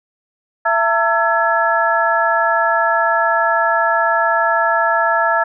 sine tone cluster, 669 / 908 / 1334 / 1693 Hz, E5 / A#5 / E6 / G#6, +25 / -46 / +20 / +33 cents, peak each -18 dBFS, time 0.65-5.44 s, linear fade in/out 10 ms, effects none

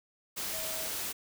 sine tone in noise, 641 Hz, E5, 49 cents flat, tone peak -43 dBFS, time 0.52-0.89 s, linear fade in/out 20 ms, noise white, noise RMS -36 dBFS, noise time 0.36-1.13 s, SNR -10 dB, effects none

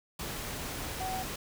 sine tone in noise, 752 Hz, F#5, 28 cents sharp, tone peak -34 dBFS, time 1-1.23 s, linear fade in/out 5 ms, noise pink, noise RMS -38 dBFS, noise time 0.19-1.36 s, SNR +1 dB, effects none

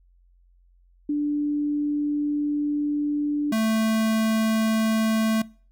sine / square tone pair in turn, 293.7 / 220.9 Hz, D4 / A3, 0 / +7 cents, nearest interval perfect fourth, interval 493 cents, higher first, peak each -21 dBFS, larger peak neither, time 1.09-3.52 / 3.52-5.42 s, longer first, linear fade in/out 5 ms, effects noise-tail reverb RT60 0.4 s tail -22 dB re dry + added 44 Hz sine -55 dBFS peak until 5.71 s

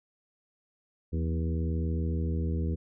harmonic tone with a mistuned harmonic, 80.5 Hz, E2, 41 cents flat, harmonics 1 / 2 / 3 / 4 / 5 / 6, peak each -28 / -34 / -38 / -40 / -42 / -44 dBFS, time 1.12-2.76 s, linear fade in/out 20 ms, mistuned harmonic 2, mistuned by +68 cents, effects none

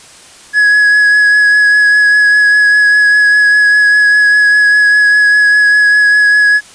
triangle tone with vibrato, 1679 Hz, G#6, 18 cents sharp, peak -3 dBFS, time 0.53-6.61 s, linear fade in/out 50 ms, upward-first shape triangle, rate 5 Hz, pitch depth 17 cents each way, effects white hiss -37 dBFS RMS until 6.74 s + resampled to 22050 Hz

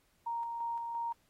sine tone with tremolo, 932.3 Hz, A#5, in tune, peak -33 dBFS, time 0.26-1.13 s, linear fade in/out 10 ms, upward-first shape square, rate 2.9 Hz, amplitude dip 30%, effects pink hiss -72 dBFS RMS until 1.29 s + AAC 48 kbps

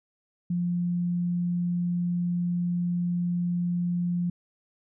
sine tone, 175.2 Hz, F3, 6 cents sharp, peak -24 dBFS, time 0.5-4.3 s, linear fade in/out 5 ms, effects none

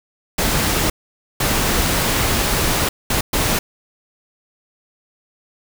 pink noise bursts at uneven times, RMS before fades -18 dBFS, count 4, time 0.38-0.9 / 1.4-2.89 / 3.1-3.21 / 3.33-3.59 s, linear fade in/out 5 ms, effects none

